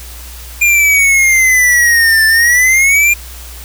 square exponential two-way sweep, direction down then up, 2415 to 1760 to 2415 Hz, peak -7 dBFS, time 0.61-3.14 s, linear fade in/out 10 ms, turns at 2.26 s, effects added 60 Hz sine -29 dBFS peak until 3.64 s + white hiss -33 dBFS RMS until 3.64 s

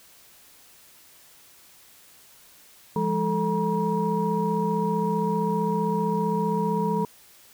sine tone cluster, 169.8 / 205.2 / 439.6 / 954 Hz, F3 / G#3 / A4 / A#5, -48 / -21 / -2 / +40 cents, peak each -27 dBFS, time 2.96-7.05 s, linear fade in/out 2 ms, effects tanh soft clip ceiling -11 dBFS + white hiss -53 dBFS RMS until 7.53 s

